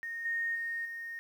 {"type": "tone with level steps", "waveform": "sine", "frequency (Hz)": 1849, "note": "A#6", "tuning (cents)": -15, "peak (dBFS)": [-36, -30, -33, -38], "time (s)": [0.03, 1.19], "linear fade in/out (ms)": 0, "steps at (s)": [0.25, 0.55, 0.85], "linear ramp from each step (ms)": 5, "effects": ["10-bit"]}